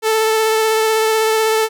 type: tone with vibrato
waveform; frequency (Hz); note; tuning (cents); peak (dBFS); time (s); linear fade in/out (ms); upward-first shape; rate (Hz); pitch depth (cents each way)
sawtooth; 440; A4; 0; -9; 0.02-1.69; 50; triangle; 16; 18
effects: none